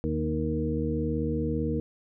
harmonic tone with a mistuned harmonic, 78 Hz, D#2, 5 cents sharp, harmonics 1 / 2 / 3 / 4 / 6, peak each -32 / -32 / -32 / -32 / -32 dBFS, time 0.04-1.8 s, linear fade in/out 0 ms, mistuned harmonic 2, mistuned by -29 cents, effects none

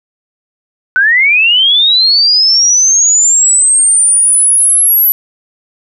sine linear sweep, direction up, 1480 to 11840 Hz, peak -5 dBFS, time 0.96-5.12 s, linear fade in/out 0 ms, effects none

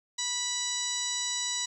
harmonic tone with a mistuned harmonic, 983 Hz, B5, 8 cents flat, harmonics 1 / 2 / 3 / 4 / 5 / 6 / 7 / 8, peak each -43 / -40 / -44 / -33 / -44 / -36 / -37 / -37 dBFS, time 0.18-1.66 s, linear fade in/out 10 ms, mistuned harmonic 6, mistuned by -25 cents, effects 10-bit

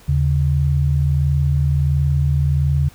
sine tone pair together, 78.57 / 140 Hz, D#2 / C#3, +17 / +18 cents, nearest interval minor seventh, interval 1001 cents, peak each -17 / -16 dBFS, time 0.08-2.89 s, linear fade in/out 10 ms, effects pink hiss -47 dBFS RMS until 2.94 s

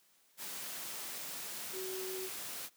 sine tone in noise, 375.8 Hz, F#4, 27 cents sharp, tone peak -40 dBFS, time 1.72-2.3 s, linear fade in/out 50 ms, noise white, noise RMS -43 dBFS, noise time 0.37-2.7 s, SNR 0 dB, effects white hiss -69 dBFS RMS until 2.76 s + high-pass 150 Hz 12 dB/octave

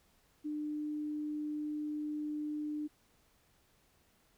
sine tone, 300.2 Hz, D4, 38 cents sharp, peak -35 dBFS, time 0.44-2.88 s, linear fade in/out 20 ms, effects pink hiss -70 dBFS RMS until 4.37 s

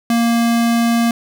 square tone, 233.1 Hz, A#3, in tune, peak -13 dBFS, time 0.1-1.11 s, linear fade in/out 2 ms, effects none

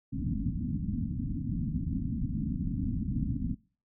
white low-pass noise, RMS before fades -32 dBFS, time 0.12-3.55 s, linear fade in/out 20 ms, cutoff 280 Hz, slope 96 dB/octave, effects noise-tail reverb RT60 0.4 s tail -23 dB re dry

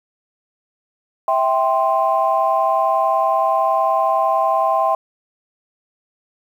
sine chord, C major, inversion first, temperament just, 654.1 / 784.9 / 1046.5 Hz, E5 / G5 / C6, -14 / +2 / 0 cents, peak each -18 dBFS, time 1.28-4.95 s, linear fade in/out 2 ms, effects tanh soft clip ceiling -4 dBFS + 8-bit

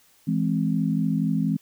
sine chord, E augmented, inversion none, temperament equal with one note detuned, 164.81 / 208.9 / 261.6 Hz, E3 / G#3 / B#3, 0 / +10 / 0 cents, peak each -24 / -25 / -26 dBFS, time 0.27-1.57 s, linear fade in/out 10 ms, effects white hiss -59 dBFS RMS until 1.61 s

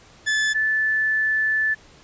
40% pulse / sine tone pair in turn, 1736 / 1748.1 Hz, A6 / A6, -24 / -12 cents, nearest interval unison, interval 12 cents, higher second, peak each -18 dBFS, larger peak neither, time 0.26-0.54 / 0.54-1.75 s, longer second, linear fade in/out 20 ms, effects pink hiss -50 dBFS RMS until 2.03 s + resampled to 16000 Hz

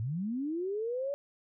sine linear sweep, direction up, 101.9 to 575 Hz, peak -31 dBFS, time 0-1.14 s, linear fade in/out 0 ms, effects none

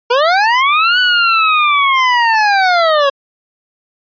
25% pulse linear two-way sweep, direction up then down, 464.5 to 1497 to 544 Hz, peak -5 dBFS, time 0.1-3.1 s, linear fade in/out 10 ms, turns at 0.99 s, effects resampled to 11025 Hz

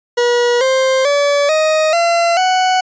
40% pulse tone with pitch steps, 481.8 / 525.4 / 573 / 624.8 / 681.4 / 743 Hz, B4 / C5 / D5 / D#5 / F5 / F#5, -43 / +7 / -43 / +7 / -43 / +7 cents, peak -10 dBFS, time 0.17-2.81 s, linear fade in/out 10 ms, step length 440 ms, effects resampled to 16000 Hz

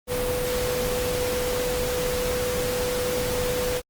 sine tone in noise, 496.5 Hz, B4, 9 cents sharp, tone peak -25 dBFS, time 0.07-3.82 s, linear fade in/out 50 ms, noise pink, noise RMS -29 dBFS, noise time 0.07-3.82 s, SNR +1 dB, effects Opus 32 kbps

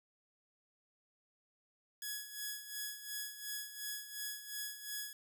5% pulse tone with tremolo, 1682 Hz, G#6, 22 cents sharp, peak -28 dBFS, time 2.02-5.13 s, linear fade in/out 2 ms, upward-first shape sine, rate 2.8 Hz, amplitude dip 70%, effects none

